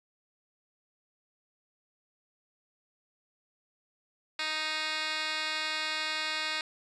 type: tone with band-pass filter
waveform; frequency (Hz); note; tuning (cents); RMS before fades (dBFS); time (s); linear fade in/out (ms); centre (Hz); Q
10% pulse; 311.1; D#4; 0; -33; 4.39-6.61; 2; 3200; 3.8
effects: resampled to 24000 Hz